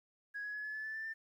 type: tone with pitch steps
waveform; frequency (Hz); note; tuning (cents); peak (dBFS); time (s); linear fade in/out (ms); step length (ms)
sine; 1661.2 / 1678.6 / 1696.1 / 1713.8 / 1731.7 / 1749.8 / 1768.1 / 1786.6; G#6 / G#6 / G#6 / A6 / A6 / A6 / A6 / A6; 0 / +18 / +36 / -46 / -28 / -10 / +8 / +26; -38; 0.34-1.14; 20; 100
effects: tanh soft clip ceiling -35 dBFS + 12-bit